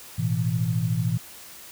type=chord; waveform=sine; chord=A suspended second; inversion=none; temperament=equal; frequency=110 / 123.47 / 164.81 Hz; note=A2 / B2 / E3; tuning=0 / 0 / 0 cents; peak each=-26 dBFS; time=0.18-1.18 s; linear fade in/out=10 ms; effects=white hiss -44 dBFS RMS until 1.71 s